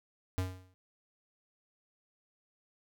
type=tone with exponential decay; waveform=square; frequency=92.5 Hz; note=F#2; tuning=in tune; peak=-28 dBFS; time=0.38-0.74 s; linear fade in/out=0 ms; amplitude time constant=77 ms; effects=none